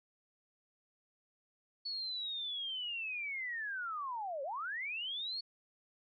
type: linear two-way sweep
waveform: sine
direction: down then up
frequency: 4435 to 523.3 to 4435 Hz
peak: -37 dBFS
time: 1.85-5.41 s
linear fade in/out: 10 ms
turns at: 4.43 s
effects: none